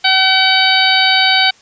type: harmonic tone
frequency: 760 Hz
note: F#5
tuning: 46 cents sharp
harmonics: 1 / 2 / 3 / 4 / 5 / 6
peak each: -16 / -16 / -16 / -16 / -16 / -16 dBFS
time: 0.04-1.51 s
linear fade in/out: 10 ms
effects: white hiss -47 dBFS RMS until 1.61 s + resampled to 16000 Hz